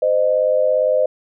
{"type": "tone pair together", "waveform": "sine", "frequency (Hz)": [516, 613.6], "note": ["C5", "D#5"], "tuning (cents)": [-24, -24], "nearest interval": "minor third", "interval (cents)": 300, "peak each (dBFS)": -16, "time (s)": [0.02, 1.06], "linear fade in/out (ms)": 5, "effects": []}